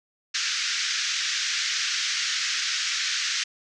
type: band-pass noise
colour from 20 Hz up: white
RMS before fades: -27 dBFS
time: 0.34-3.44 s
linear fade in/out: 10 ms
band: 1400 to 6400 Hz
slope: 48 dB/octave
effects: none